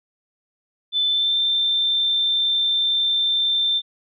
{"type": "tone with pitch glide", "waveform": "sine", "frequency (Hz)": [3520, 3569], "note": ["A7", "A7"], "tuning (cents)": [0, 24], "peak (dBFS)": -17, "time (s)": [0.92, 3.82], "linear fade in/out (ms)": 50, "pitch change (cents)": 24, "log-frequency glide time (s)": [1.07, 1.37], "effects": []}